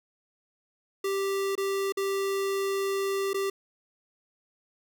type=tone with dropouts; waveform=square; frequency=392 Hz; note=G4; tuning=in tune; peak=-27 dBFS; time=1.04-3.5 s; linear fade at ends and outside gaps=5 ms; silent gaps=1.554-1.577 / 1.923-1.971 / 3.333-3.343 s; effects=none